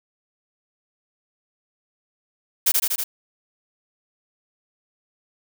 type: noise with echo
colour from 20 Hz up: blue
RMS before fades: -17 dBFS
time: 2.66-2.72 s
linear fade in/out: 10 ms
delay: 80 ms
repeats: 4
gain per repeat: -2 dB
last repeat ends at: 3.04 s
effects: none